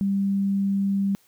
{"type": "tone", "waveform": "sine", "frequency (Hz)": 197.2, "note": "G3", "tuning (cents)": 11, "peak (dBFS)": -20, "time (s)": [0.01, 1.15], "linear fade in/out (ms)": 0, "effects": ["white hiss -61 dBFS RMS until 1.27 s"]}